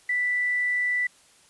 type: tone with quantisation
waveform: sine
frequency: 1975.5 Hz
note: B6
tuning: in tune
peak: -22 dBFS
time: 0.09-1.07 s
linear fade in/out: 5 ms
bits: 8
effects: white hiss -57 dBFS RMS until 1.49 s + resampled to 24000 Hz